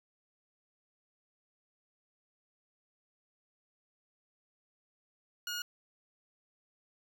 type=tone; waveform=15% pulse; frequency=1437 Hz; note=F6; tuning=49 cents sharp; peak=-29 dBFS; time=5.47-5.62 s; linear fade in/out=2 ms; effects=none